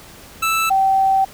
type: tone pair in turn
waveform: 25% pulse / sine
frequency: 1320 / 773 Hz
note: E6 / G5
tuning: +2 / -24 cents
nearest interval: major sixth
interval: 926 cents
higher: first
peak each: -12 dBFS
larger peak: neither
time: 0.42-0.7 / 0.7-1.25 s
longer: second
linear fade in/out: 10 ms
effects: pink hiss -41 dBFS RMS until 1.33 s